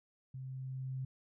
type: tone with level ramp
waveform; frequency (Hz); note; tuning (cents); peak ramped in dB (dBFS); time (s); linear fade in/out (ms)
sine; 131.2; C3; +5; -42 to -36; 0.34-1.05; 5
effects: none